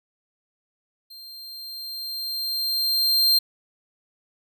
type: tone with level ramp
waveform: 45% pulse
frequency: 4176 Hz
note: C8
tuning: 4 cents flat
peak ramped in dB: -40 to -14 dBFS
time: 1.1-3.39 s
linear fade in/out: 10 ms
effects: none